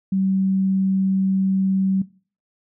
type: tone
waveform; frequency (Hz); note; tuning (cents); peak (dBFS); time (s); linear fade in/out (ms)
sine; 191.5; G3; -40; -17; 0.12-2.02; 5
effects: noise-tail reverb RT60 0.4 s tail -19 dB re dry